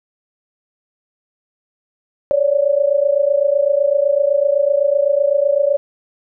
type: tone pair together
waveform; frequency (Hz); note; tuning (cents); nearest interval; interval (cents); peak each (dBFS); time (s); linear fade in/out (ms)
sine; 554 / 581.9; C#5 / D5; -1 / -16; minor second; 85; -15 / -15; 2.31-5.77; 0
effects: none